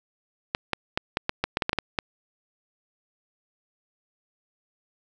clicks, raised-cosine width 0.3 ms, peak -7 dBFS, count 12, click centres 0.549 / 0.733 / 0.975 / 1.171 / 1.294 / 1.44 / 1.571 / 1.622 / 1.694 / 1.731 / 1.787 / 1.988 s, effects none

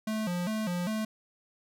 square tone with vibrato, 196 Hz, G3, in tune, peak -30 dBFS, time 0.07-1.05 s, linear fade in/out 5 ms, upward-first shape square, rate 2.5 Hz, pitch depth 180 cents each way, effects none

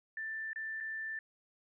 sine tone with dropouts, 1772 Hz, A6, 12 cents sharp, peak -37 dBFS, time 0.17-1.19 s, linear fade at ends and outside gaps 2 ms, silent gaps 0.532-0.559 / 0.803-0.807 s, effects none

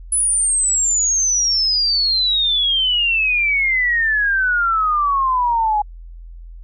sine exponential sweep, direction down, 10160 to 825 Hz, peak -14 dBFS, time 0.12-5.82 s, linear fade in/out 5 ms, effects added 42 Hz sine -33 dBFS peak until 6.63 s

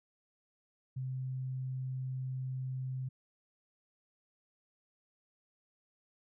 sine tone, 130 Hz, C3, 11 cents flat, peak -35 dBFS, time 0.96-3.09 s, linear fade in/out 10 ms, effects none

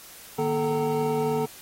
triangle tone cluster, 152.3 / 238.7 / 437.2 / 763 / 922 Hz, D#3 / A#3 / A4 / G5 / A#5, -37 / +41 / -11 / -47 / -19 cents, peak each -29 / -29 / -23 / -31 / -31 dBFS, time 0.38-1.46 s, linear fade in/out 10 ms, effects white hiss -46 dBFS RMS until 1.61 s + AAC 48 kbps

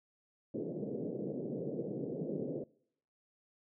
white band-pass noise, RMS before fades -39 dBFS, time 0.54-2.64 s, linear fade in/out 5 ms, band 130 to 520 Hz, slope 48 dB/octave, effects noise-tail reverb RT60 0.7 s tail -24 dB re dry

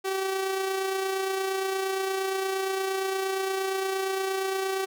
sawtooth tone with amplitude modulation, 383.9 Hz, G4, 36 cents flat, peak -21 dBFS, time 0.04-4.86 s, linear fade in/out 20 ms, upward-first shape sine, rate 28.6 Hz, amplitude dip 35%, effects none

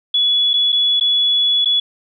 sine tone with dropouts, 3400 Hz, G#7, 40 cents sharp, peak -12 dBFS, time 0.14-1.8 s, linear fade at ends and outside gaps 5 ms, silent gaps 0.534-0.538 / 0.722-0.726 / 0.999-1.009 / 1.648-1.656 s, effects none

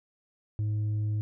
sine tone with tanh clipping, 106 Hz, G#2, 36 cents sharp, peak -27 dBFS, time 0.59-1.21 s, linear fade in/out 0 ms, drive 3 dB, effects none

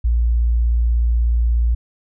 sine tone, 58.27 Hz, A#1, in tune, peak -13 dBFS, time 0.04-1.75 s, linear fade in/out 10 ms, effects none

